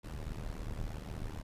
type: noise with amplitude modulation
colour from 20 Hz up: brown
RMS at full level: -36 dBFS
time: 0.03-1.43 s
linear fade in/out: 20 ms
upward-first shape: sine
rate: 76.8 Hz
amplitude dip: 90%
effects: resampled to 32000 Hz